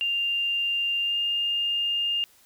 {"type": "tone with pitch glide", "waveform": "sine", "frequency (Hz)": [2794, 2815], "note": ["F7", "F7"], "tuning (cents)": [0, 13], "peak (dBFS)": -23, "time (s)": [0.01, 2.24], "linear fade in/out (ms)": 0, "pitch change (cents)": 13, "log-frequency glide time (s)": [1.01, 1.18], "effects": ["white hiss -58 dBFS RMS until 2.45 s"]}